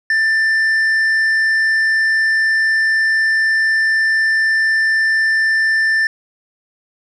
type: tone with tanh clipping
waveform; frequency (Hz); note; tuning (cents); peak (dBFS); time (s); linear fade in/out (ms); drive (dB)
triangle; 1778; A6; +18; -13; 0.1-6.07; 2; 9
effects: none